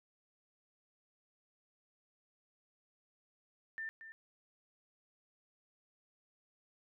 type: tone with echo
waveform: sine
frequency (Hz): 1790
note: A6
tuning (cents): +29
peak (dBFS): -39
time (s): 3.78-3.89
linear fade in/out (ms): 0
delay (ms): 230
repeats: 1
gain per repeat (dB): -10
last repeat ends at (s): 4.12
effects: none